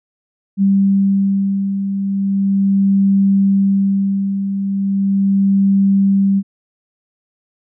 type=beating tone pair; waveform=sine; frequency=196 / 196.38 Hz; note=G3 / G3; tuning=0 / +3 cents; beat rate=0.38 Hz; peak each=-20 / -12 dBFS; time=0.57-6.43 s; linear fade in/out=50 ms; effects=none